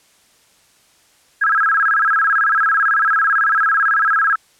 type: tone with vibrato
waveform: sine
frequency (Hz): 1466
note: F#6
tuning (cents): -16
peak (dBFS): -12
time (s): 1.41-4.36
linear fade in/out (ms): 10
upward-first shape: square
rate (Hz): 18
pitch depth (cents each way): 190
effects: white hiss -54 dBFS RMS until 4.59 s + low-pass 10000 Hz 12 dB/octave